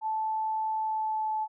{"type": "tone with pitch glide", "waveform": "sine", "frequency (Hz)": [875, 867], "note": ["A5", "A5"], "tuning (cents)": [-10, -26], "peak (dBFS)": -27, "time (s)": [0.01, 1.48], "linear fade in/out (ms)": 50, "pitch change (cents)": -16, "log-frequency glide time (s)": [0.73, 1.35], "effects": []}